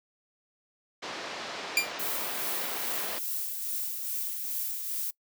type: low-pass noise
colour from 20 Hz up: pink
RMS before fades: -35 dBFS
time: 1.02-3.19 s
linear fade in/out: 10 ms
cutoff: 5500 Hz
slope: 24 dB/octave
type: tone with exponential decay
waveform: sawtooth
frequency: 2383 Hz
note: D7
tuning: 25 cents sharp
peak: -15 dBFS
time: 1.77-1.93 s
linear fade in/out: 2 ms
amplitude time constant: 33 ms
type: noise with tremolo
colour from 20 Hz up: violet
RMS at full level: -32 dBFS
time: 1.99-5.11 s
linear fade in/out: 10 ms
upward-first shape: sine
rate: 2.4 Hz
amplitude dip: 35%
effects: noise-tail reverb RT60 0.1 s tail -23 dB re dry + high-pass 400 Hz 12 dB/octave